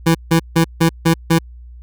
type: tone bursts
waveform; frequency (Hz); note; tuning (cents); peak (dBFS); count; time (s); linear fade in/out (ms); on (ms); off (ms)
25% pulse; 164.81; E3; 0; -6; 6; 0.06-1.388; 10; 88; 160
effects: added 60 Hz sine -34 dBFS peak until 1.82 s